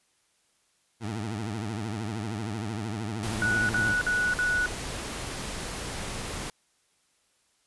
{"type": "tone with vibrato", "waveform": "20% pulse", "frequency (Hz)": 107.9, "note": "A2", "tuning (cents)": -33, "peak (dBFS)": -26, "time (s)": [1, 3.96], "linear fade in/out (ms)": 50, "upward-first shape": "triangle", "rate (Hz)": 13, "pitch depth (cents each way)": 180}
{"type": "noise", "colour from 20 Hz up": "pink", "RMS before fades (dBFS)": -35, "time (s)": [3.23, 6.5], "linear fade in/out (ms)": 2}
{"type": "tone bursts", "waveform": "sine", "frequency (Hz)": 1472, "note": "F#6", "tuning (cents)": -9, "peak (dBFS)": -23, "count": 4, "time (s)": [3.42, 4.659], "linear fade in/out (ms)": 0, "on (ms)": 270, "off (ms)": 53}
{"effects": ["white hiss -69 dBFS RMS until 7.66 s", "resampled to 24000 Hz"]}